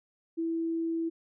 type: tone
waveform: sine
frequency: 329.6 Hz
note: E4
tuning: in tune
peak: -28 dBFS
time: 0.37-1.1 s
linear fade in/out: 20 ms
effects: none